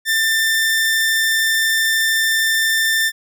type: tone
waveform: sawtooth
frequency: 1787 Hz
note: A6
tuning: 26 cents sharp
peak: -11 dBFS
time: 0.05-3.12 s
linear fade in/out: 50 ms
effects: none